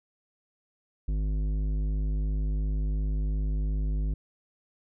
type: tone with tanh clipping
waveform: sine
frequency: 51.4 Hz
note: G#1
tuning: 17 cents flat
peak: -27 dBFS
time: 1.08-4.14 s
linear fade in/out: 5 ms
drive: 12 dB
effects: none